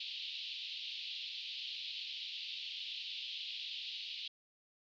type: band-pass noise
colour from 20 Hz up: pink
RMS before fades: -44 dBFS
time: 0-4.28 s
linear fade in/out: 5 ms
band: 2800 to 4300 Hz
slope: 48 dB/octave
effects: none